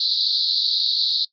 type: band-pass noise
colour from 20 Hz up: white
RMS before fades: -21 dBFS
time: 0-1.25 s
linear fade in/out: 5 ms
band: 3800 to 4600 Hz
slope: 96 dB/octave
effects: noise-tail reverb RT60 0.1 s tail -19 dB re dry